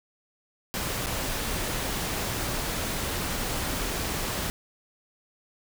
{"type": "noise with dropouts", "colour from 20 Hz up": "pink", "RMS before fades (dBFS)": -30, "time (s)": [0.74, 4.5], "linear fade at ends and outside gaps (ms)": 0, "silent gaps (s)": [1.061, 1.068], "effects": []}